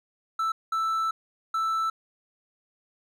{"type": "tone bursts at uneven times", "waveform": "triangle", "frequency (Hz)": 1322, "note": "E6", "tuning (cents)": 5, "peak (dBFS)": -22, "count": 3, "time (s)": [[0.39, 0.52], [0.72, 1.11], [1.54, 1.9]], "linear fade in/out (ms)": 5, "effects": []}